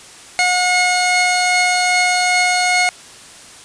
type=tone pair together; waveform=sawtooth; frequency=723.5 / 2168 Hz; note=F#5 / C#7; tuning=-39 / -39 cents; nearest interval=octave + perfect fifth; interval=1900 cents; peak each=-12 dBFS; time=0.39-2.89 s; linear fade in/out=0 ms; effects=white hiss -39 dBFS RMS until 3.64 s + resampled to 22050 Hz

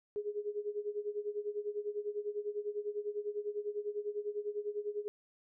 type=tone with tremolo; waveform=sine; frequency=415.3 Hz; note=G#4; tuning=in tune; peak=-32 dBFS; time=0.16-5.08 s; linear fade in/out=0 ms; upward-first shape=sine; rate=10 Hz; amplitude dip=85%; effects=none

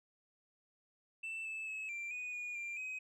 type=tone with pitch steps; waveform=sine; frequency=2660 / 2623 / 2583 / 2362 / 2477 / 2447 / 2380 / 2525 Hz; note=E7 / E7 / E7 / D7 / D#7 / D#7 / D7 / D#7; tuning=+15 / -9 / -36 / +9 / -8 / -29 / +22 / +25 cents; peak=-37 dBFS; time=1.23-2.99 s; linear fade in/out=10 ms; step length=220 ms; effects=tanh soft clip ceiling -39 dBFS

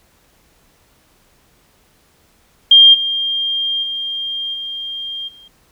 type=tone with level steps; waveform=sine; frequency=3203 Hz; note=G7; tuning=37 cents sharp; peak=-3 / -16 / -20 / -23 / -40 dBFS; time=2.71-5.48 s; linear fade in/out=5 ms; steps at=2.93 / 3.82 / 4.53 / 5.27 s; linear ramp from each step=20 ms; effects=pink hiss -55 dBFS RMS until 5.71 s

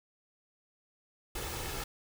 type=noise with comb filter; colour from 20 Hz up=pink; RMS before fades=-38 dBFS; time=1.35-1.84 s; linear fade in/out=5 ms; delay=2.3 ms; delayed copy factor=+0.5; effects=none

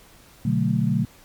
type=chord; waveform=sine; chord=B minor seventh; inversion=none; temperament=equal; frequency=123.47 / 146.83 / 185 / 220 Hz; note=B2 / D3 / F#3 / A3; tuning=0 / 0 / 0 / 0 cents; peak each=-24 dBFS; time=0.45-1.05 s; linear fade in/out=5 ms; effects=pink hiss -51 dBFS RMS until 1.24 s + MP3 96 kbps

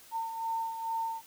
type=beating tone pair; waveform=sine; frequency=906 / 908.3 Hz; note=A#5 / A#5; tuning=-50 / -45 cents; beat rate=2.3 Hz; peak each=-32 / -40 dBFS; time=0.11-1.22 s; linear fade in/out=50 ms; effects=white hiss -55 dBFS RMS until 1.26 s

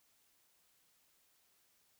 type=silence; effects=white hiss -73 dBFS RMS until 1.99 s

